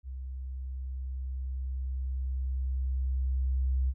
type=tone with level ramp; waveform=sine; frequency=65 Hz; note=C2; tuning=11 cents flat; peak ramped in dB=-36 to -24 dBFS; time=0.03-3.94 s; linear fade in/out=50 ms; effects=none